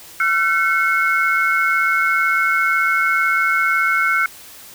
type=tone cluster; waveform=sine; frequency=1357 / 1515 / 2180 Hz; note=E6 / F#6 / C#7; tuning=+50 / +40 / -29 cents; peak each=-18 dBFS; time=0.2-4.26 s; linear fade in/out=2 ms; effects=tanh soft clip ceiling -5 dBFS + white hiss -40 dBFS RMS until 4.74 s